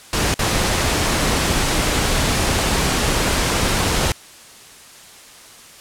pink noise with dropouts, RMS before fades -18 dBFS, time 0.13-4.12 s, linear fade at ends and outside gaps 1 ms, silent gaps 0.341-0.391 s, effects white hiss -42 dBFS RMS until 5.8 s + low-pass 10000 Hz 12 dB/octave

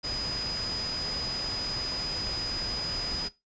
sine tone in noise, 4970 Hz, D#8, 3 cents flat, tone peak -31 dBFS, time 0.03-3.29 s, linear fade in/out 20 ms, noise pink, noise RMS -37 dBFS, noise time 0.03-3.29 s, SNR +3 dB, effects noise-tail reverb RT60 0.2 s tail -17 dB re dry + resampled to 16000 Hz

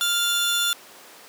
sawtooth tone pair together, 1396.9 / 3500 Hz, F6 / A7, 0 / -10 cents, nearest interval octave + major third, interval 1590 cents, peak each -21 / -19 dBFS, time 0.01-0.73 s, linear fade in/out 0 ms, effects pink hiss -45 dBFS RMS until 1.28 s + high-pass 400 Hz 12 dB/octave

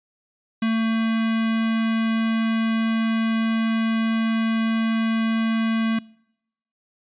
square tone with notch filter, 224.6 Hz, A3, 36 cents sharp, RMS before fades -21 dBFS, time 0.62-5.99 s, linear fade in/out 5 ms, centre 560 Hz, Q 0.78, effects noise-tail reverb RT60 0.8 s tail -25 dB re dry + resampled to 8000 Hz

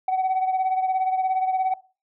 sine beating tone pair, 751 / 768 Hz, F#5 / G5, +26 / -36 cents, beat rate 17 Hz, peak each -19 / -25 dBFS, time 0.08-1.74 s, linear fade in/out 5 ms, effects noise-tail reverb RT60 0.3 s tail -18 dB re dry + tanh soft clip ceiling -17 dBFS

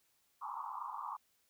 white band-pass noise, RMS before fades -43 dBFS, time 0.41-1.17 s, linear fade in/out 10 ms, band 830 to 1200 Hz, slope 96 dB/octave, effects white hiss -75 dBFS RMS until 1.49 s

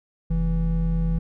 triangle tone pair together, 44.57 / 164.81 Hz, F1 / E3, +36 / 0 cents, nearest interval octave + major seventh, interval 2264 cents, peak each -20 / -21 dBFS, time 0.3-1.19 s, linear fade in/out 10 ms, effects none

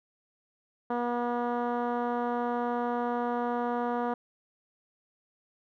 10% pulse tone with low-pass filter, 240.9 Hz, B3, 43 cents flat, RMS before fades -30 dBFS, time 0.9-4.14 s, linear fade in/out 5 ms, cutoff 1000 Hz, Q 0.94, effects none

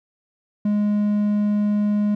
triangle tone, 207.7 Hz, G#3, in tune, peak -15 dBFS, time 0.65-2.15 s, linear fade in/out 5 ms, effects none

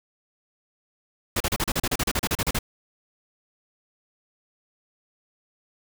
pink noise bursts, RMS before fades -24 dBFS, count 16, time 1.36-2.589 s, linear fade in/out 5 ms, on 44 ms, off 35 ms, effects none

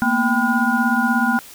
sine tone cluster, 226.6 / 243.1 / 784 / 1005 / 1436 Hz, A#3 / B3 / G5 / B5 / F6, -49 / -27 / 0 / +30 / +48 cents, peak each -21 / -20 / -23 / -26 / -20 dBFS, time 0.02-1.39 s, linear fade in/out 0 ms, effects white hiss -41 dBFS RMS until 1.54 s

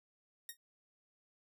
5% pulse tone with exponential decay, 1862 Hz, A#6, 2 cents flat, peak -29 dBFS, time 0.49-0.57 s, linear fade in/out 2 ms, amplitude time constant 17 ms, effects none

